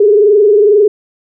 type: tone with frequency modulation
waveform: sine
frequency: 415.3 Hz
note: G#4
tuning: in tune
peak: -4 dBFS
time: 0-0.88 s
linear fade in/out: 5 ms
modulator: 22.2 Hz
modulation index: 0.93
effects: none